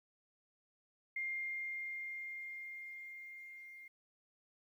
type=tone with level ramp; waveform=sine; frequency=2114 Hz; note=C7; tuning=17 cents sharp; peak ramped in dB=-36 to -51 dBFS; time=1.16-3.88 s; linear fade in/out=5 ms; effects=12-bit